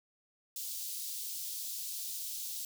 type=high-pass noise; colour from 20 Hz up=white; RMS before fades=-40 dBFS; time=0.56-2.65 s; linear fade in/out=2 ms; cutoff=3700 Hz; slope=24 dB/octave; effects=none